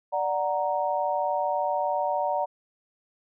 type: chord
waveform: sine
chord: D augmented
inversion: none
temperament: equal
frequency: 587.3 / 740 / 932.3 Hz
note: D5 / F#5 / A#5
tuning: 0 / 0 / 0 cents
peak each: -28 dBFS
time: 0.12-2.46 s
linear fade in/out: 20 ms
effects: none